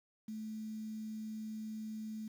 sine tone with quantisation, 217.5 Hz, A3, 20 cents flat, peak -40 dBFS, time 0.28-2.28 s, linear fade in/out 5 ms, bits 10, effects none

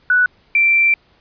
sine tone pair in turn, 1480 / 2349 Hz, F#6 / D7, 0 / 0 cents, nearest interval minor sixth, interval 800 cents, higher second, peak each -10 dBFS, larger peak neither, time 0.1-0.26 / 0.55-0.94 s, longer second, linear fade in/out 2 ms, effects pink hiss -55 dBFS RMS until 1.2 s + resampled to 11025 Hz

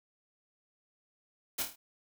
white noise with echo, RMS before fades -33 dBFS, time 1.58-1.63 s, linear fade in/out 10 ms, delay 26 ms, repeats 5, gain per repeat -5 dB, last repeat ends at 1.76 s, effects none

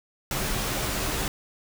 pink noise with comb filter, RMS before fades -28 dBFS, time 0.31-1.28 s, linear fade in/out 2 ms, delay 12 ms, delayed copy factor -0.5, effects none

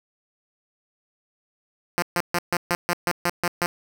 5% pulse tone bursts, 174.61 Hz, F3, in tune, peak -9 dBFS, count 10, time 1.98-3.66 s, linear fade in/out 0 ms, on 42 ms, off 140 ms, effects none

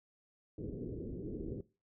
white low-pass noise, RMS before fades -42 dBFS, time 0.58-1.61 s, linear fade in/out 2 ms, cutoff 440 Hz, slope 48 dB/octave, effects noise-tail reverb RT60 0.3 s tail -20 dB re dry

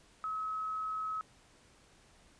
sine tone, 1283 Hz, E6, 47 cents flat, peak -34 dBFS, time 0.24-1.21 s, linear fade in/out 0 ms, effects pink hiss -63 dBFS RMS until 2.39 s + resampled to 22050 Hz

